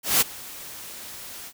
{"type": "noise with ADSR envelope", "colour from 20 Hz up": "white", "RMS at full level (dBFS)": -17, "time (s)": [0.03, 1.53], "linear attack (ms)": 180, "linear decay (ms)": 20, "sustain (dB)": -22, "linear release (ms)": 59, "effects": []}